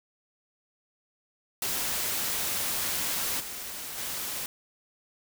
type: noise with level steps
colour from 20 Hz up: white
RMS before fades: -30 / -38 / -34 dBFS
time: 1.62-4.46 s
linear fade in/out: 2 ms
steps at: 3.39 / 3.97 s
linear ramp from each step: 20 ms
effects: none